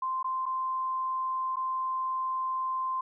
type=tone with dropouts; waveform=sine; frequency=1042 Hz; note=C6; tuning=7 cents flat; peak=-28 dBFS; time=0.02-3.01 s; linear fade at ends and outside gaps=5 ms; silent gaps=0.229-0.243 / 0.457-0.462 / 1.559-1.567 s; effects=none